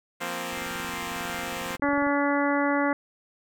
5% pulse chord, F suspended fourth, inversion none, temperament equal, 174.61 / 233.1 / 261.6 Hz, F3 / Bb3 / C4, 0 / 0 / 0 cents, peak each -24 / -24 / -23 dBFS, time 0.2-1.77 s, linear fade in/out 20 ms
click train, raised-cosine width 3 ms, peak -31 dBFS, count 35, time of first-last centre 0.53-2.068 s, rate 22.1 Hz
harmonic tone, 285 Hz, C#4, 48 cents sharp, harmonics 1 / 2 / 3 / 4 / 5 / 6 / 7, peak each -25 / -28 / -30 / -31 / -32 / -33 / -33 dBFS, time 1.82-2.93 s, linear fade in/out 2 ms
effects none

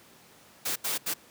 white noise bursts at uneven times, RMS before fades -30 dBFS, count 3, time 0.65-0.76 / 0.84-0.98 / 1.06-1.14 s, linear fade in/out 10 ms, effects pink hiss -55 dBFS RMS until 1.3 s + high-pass 150 Hz 12 dB/octave

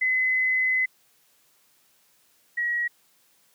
sine tone pair in turn, 2030 / 1908.8 Hz, B6 / A#6, +47 / +41 cents, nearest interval minor second, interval 106 cents, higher first, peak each -20 / -23 dBFS, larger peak first, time 0.01-0.86 / 2.57-2.88 s, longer first, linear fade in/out 10 ms, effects white hiss -63 dBFS RMS until 3.54 s + high-pass 100 Hz 12 dB/octave

